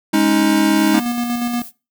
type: chord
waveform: square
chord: Ab suspended fourth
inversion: none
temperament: equal with one note detuned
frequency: 207.7 / 277.2 / 314.9 Hz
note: Ab3 / Db4 / Eb4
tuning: 0 / 0 / +21 cents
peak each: -18 / -20 / -15 dBFS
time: 0.13-1 s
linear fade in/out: 10 ms
type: noise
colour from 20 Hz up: violet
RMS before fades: -35 dBFS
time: 0.74-1.72 s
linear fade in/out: 50 ms
type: tone with tremolo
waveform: square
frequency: 240 Hz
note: B3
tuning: 49 cents flat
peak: -18 dBFS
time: 0.94-1.62 s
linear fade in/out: 2 ms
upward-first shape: square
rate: 8.4 Hz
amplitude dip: 35%
effects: noise-tail reverb RT60 0.3 s tail -21 dB re dry